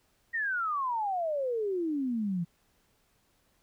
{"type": "exponential sweep", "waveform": "sine", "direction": "down", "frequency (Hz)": [1900, 164.81], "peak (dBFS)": -28, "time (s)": [0.33, 2.45], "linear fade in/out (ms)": 20, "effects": ["pink hiss -70 dBFS RMS until 3.62 s"]}